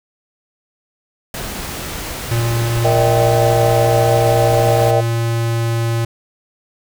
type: noise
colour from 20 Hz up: pink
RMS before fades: -26 dBFS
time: 1.34-4.91 s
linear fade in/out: 2 ms
type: tone with pitch glide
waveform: square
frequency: 116.54 to 115.53 Hz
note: A#2 to A#2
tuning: 0 to -15 cents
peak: -16 dBFS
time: 2.31-6.05 s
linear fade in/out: 5 ms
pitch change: -15 cents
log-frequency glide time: 3.22-5.77 s
type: chord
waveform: sine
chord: E half-diminished seventh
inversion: second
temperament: equal with one note detuned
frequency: 466.2 / 587.3 / 647.9 / 784 Hz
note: Bb4 / D5 / E5 / G5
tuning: 0 / 0 / -30 / 0 cents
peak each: -18 dBFS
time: 2.84-5.01 s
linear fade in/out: 10 ms
effects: none